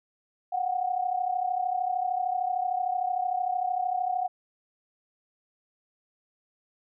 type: tone pair together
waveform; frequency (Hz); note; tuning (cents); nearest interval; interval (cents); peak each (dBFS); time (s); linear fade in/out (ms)
sine; 726 / 759.2; F#5 / F#5; -33 / +44; minor second; 77; -27 / -30; 0.52-4.28; 10
effects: none